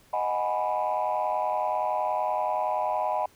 sine chord, G# minor seventh, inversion second, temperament equal, 622.3 / 740 / 830.6 / 987.8 Hz, D#5 / F#5 / G#5 / B5, 0 / 0 / 0 / 0 cents, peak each -29 dBFS, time 0.13-3.26 s, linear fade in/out 5 ms, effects tanh soft clip ceiling -18 dBFS + pink hiss -59 dBFS RMS until 3.35 s

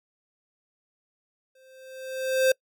square tone with exponential growth, 523 Hz, C5, 1 cent flat, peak -17 dBFS, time 1.55-2.52 s, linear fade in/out 5 ms, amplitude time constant 210 ms, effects noise-tail reverb RT60 0.1 s tail -26 dB re dry

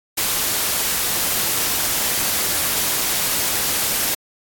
white noise, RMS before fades -20 dBFS, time 0.17-4.15 s, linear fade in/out 10 ms, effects AAC 64 kbps

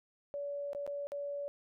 sine tone with dropouts, 571 Hz, D5, 49 cents flat, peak -36 dBFS, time 0.34-1.48 s, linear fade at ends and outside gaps 0 ms, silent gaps 0.732-0.749 / 0.865-0.876 / 1.07-1.119 s, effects none

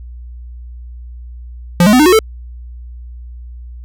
square tone with pitch steps, 174.61 / 210.1 / 252.7 / 304 / 365.7 / 440 Hz, F3 / G#3 / B3 / D#4 / F#4 / A4, 0 / +20 / +40 / -40 / -20 / 0 cents, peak -6 dBFS, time 1.8-2.19 s, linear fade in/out 2 ms, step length 65 ms, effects added 60 Hz sine -28 dBFS peak until 3.84 s

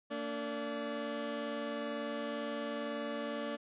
25% pulse tone cluster, 227.4 / 289.5 / 579 Hz, A#3 / D4 / D5, -43 / -25 / -25 cents, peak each -37 / -38 / -39 dBFS, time 0.1-3.57 s, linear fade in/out 20 ms, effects resampled to 8000 Hz

